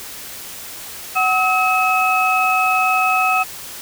sine tone cluster, 747 / 1280 / 2573 Hz, F#5 / D#6 / E7, +16 / +49 / -43 cents, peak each -18 dBFS, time 1.15-3.44 s, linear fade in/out 20 ms, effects white hiss -33 dBFS RMS until 3.81 s

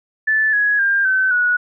sine tone with pitch steps, 1748 / 1672 / 1599.2 / 1529.7 / 1463.1 Hz, A6 / G#6 / G6 / G6 / F#6, -12 / +11 / +34 / -43 / -20 cents, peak -13 dBFS, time 0.27-1.57 s, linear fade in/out 10 ms, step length 260 ms, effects none

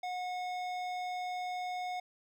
sine tone with hard clipping, 727 Hz, F#5, 31 cents flat, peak -37 dBFS, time 0.03-2 s, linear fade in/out 5 ms, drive 13 dB, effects none

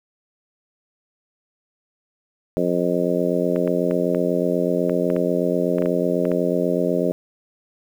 harmonic tone, 88.1 Hz, F2, 16 cents sharp, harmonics 2 / 3 / 4 / 5 / 6 / 7, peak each -25 / -25 / -25 / -25 / -25 / -25 dBFS, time 2.57-7.12 s, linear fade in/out 0 ms
clicks, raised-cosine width 0.5 ms, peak -18 dBFS, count 12, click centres 3.561 / 3.676 / 3.911 / 4.148 / 4.896 / 5.102 / 5.164 / 5.784 / 5.822 / 5.859 / 6.253 / 6.317 s
effects 8-bit

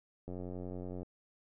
click train, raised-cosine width 2 ms, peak -30 dBFS, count 69, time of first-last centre 0.28-1.031 s, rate 90.6 Hz, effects none

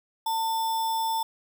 sine tone with sample-and-hold, 900 Hz, A5, 39 cents sharp, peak -24 dBFS, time 0.26-1.23 s, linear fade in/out 5 ms, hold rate 4410 Hz, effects none

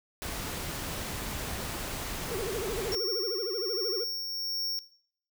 pink noise, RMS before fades -36 dBFS, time 0.22-2.95 s, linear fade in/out 0 ms
triangle tone with vibrato, 418 Hz, G#4, 11 cents sharp, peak -30 dBFS, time 2.31-4.04 s, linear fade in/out 5 ms, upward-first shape sine, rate 13 Hz, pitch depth 240 cents each way
square tone with tremolo, 5500 Hz, F8, 27 cents flat, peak -29 dBFS, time 2.92-4.79 s, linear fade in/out 0 ms, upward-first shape triangle, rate 1.3 Hz, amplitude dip 40%
effects noise-tail reverb RT60 0.6 s tail -20 dB re dry

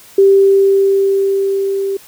sine tone with level ramp, 392 Hz, G4, in tune, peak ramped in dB -4 to -15 dBFS, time 0.18-1.97 s, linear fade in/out 5 ms, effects white hiss -41 dBFS RMS until 2.07 s

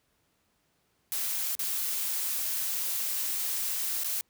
blue noise with dropouts, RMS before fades -31 dBFS, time 1.12-4.21 s, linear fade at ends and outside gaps 0 ms, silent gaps 1.552-1.592 / 4.035-4.045 s, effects pink hiss -72 dBFS RMS until 4.29 s + high-pass 60 Hz 12 dB/octave

